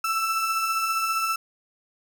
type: beating tone pair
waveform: 35% pulse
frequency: 1313 / 1328 Hz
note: E6 / E6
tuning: -7 / +12 cents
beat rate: 15 Hz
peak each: -31 / -22 dBFS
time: 0.04-1.36 s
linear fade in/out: 5 ms
effects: none